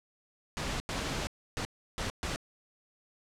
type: noise bursts at uneven times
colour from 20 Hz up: pink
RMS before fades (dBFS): -34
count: 5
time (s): 0.57-0.8 / 0.89-1.27 / 1.57-1.65 / 1.98-2.1 / 2.23-2.36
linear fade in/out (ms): 0
effects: low-pass 7000 Hz 12 dB/octave